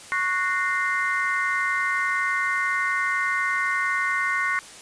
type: harmonic tone with a mistuned harmonic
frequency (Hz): 368.3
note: F#4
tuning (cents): -8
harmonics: 3 / 4 / 5 / 6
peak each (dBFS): -27 / -27 / -27 / -27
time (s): 0.12-4.59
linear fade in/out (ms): 0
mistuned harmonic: 6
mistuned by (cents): -100
effects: white hiss -43 dBFS RMS until 4.81 s + resampled to 22050 Hz